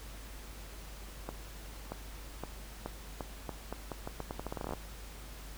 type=accelerating click train; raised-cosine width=1 ms; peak=-23 dBFS; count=22; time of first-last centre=1.29-4.736 s; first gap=630 ms; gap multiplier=0.82; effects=added 50 Hz sine -46 dBFS peak until 5.57 s + pink hiss -51 dBFS RMS until 5.57 s